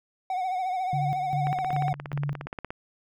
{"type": "tone with vibrato", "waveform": "triangle", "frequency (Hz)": 742, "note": "F#5", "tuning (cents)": 5, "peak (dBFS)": -24, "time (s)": [0.3, 1.93], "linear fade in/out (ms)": 2, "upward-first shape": "triangle", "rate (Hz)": 14, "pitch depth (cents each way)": 69}
{"type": "tone with tremolo", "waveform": "sine", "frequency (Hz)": 143.5, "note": "D3", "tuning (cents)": -40, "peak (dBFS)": -26, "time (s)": [0.93, 2.46], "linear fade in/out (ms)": 2, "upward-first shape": "square", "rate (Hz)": 2.5, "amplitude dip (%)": 80}
{"type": "click train", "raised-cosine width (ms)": 0.5, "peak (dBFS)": -19, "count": 22, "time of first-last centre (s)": [1.47, 2.705], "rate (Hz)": 17}
{"effects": []}